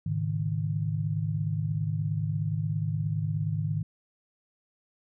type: chord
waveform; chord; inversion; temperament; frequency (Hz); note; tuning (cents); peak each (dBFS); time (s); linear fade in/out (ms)
sine; Ab suspended fourth; none; equal with one note detuned; 106.01 / 138.59 / 155.56; Ab2 / Db3 / Eb3; +36 / 0 / 0; -30 / -35 / -29; 0.06-3.83; 5
effects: none